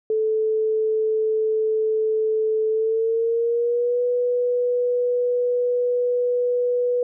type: tone with pitch glide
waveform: sine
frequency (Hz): 436.8 to 490.3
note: A4 to B4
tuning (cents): -13 to -13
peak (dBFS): -18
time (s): 0.1-7.03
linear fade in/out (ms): 2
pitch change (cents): +200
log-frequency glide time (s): 2.69-4.02
effects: none